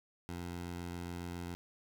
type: tone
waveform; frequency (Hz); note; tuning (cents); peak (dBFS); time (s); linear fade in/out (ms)
15% pulse; 87.31; F2; 0; -34; 0.29-1.55; 0
effects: none